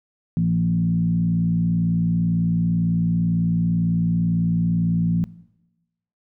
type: tone with frequency modulation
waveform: sine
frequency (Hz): 170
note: F3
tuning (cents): -46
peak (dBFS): -17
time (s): 0.37-5.24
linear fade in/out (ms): 0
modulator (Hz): 58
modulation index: 0.79
effects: noise-tail reverb RT60 1.0 s tail -20 dB re dry